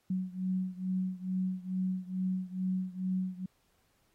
sine beating tone pair, 185 / 187.3 Hz, F#3 / F#3, 0 / +21 cents, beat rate 2.3 Hz, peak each -33 / -35 dBFS, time 0.1-3.46 s, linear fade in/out 5 ms, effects pink hiss -73 dBFS RMS until 4.14 s + AAC 48 kbps

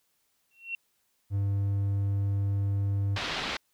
sine tone with exponential growth, 2725 Hz, F7, 43 cents flat, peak -28 dBFS, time 0.51-0.75 s, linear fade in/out 2 ms, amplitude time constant 51 ms
triangle tone, 99.6 Hz, G2, 28 cents sharp, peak -23 dBFS, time 1.3-3.19 s, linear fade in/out 50 ms
white low-pass noise, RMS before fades -33 dBFS, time 3.16-3.57 s, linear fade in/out 5 ms, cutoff 4100 Hz, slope 24 dB/octave
effects white hiss -73 dBFS RMS until 3.73 s

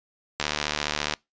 click train, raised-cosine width 0.2 ms, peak -7 dBFS, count 56, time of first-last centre 0.4-1.137 s, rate 74.6 Hz, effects noise-tail reverb RT60 0.2 s tail -24 dB re dry + resampled to 16000 Hz

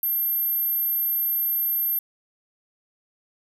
sine tone, 12630 Hz, G9, 12 cents sharp, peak -21 dBFS, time 0.03-1.99 s, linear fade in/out 2 ms, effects none

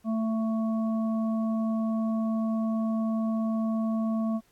harmonic tone, 222.3 Hz, A3, 18 cents sharp, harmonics 1 / 3 / 5, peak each -25 / -36 / -41 dBFS, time 0.04-4.41 s, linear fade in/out 50 ms, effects pink hiss -66 dBFS RMS until 4.51 s + AAC 64 kbps

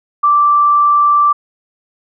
sine tone, 1171 Hz, D6, 5 cents flat, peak -7 dBFS, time 0.23-1.33 s, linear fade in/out 10 ms, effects none

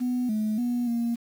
sine tone with pitch steps, 248.2 / 215.1 / 242.6 / 234.6 Hz, B3 / A3 / B3 / A#3, +9 / -39 / -31 / +11 cents, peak -22 dBFS, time 0-1.16 s, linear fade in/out 20 ms, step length 290 ms, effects tanh soft clip ceiling -21 dBFS + 8-bit

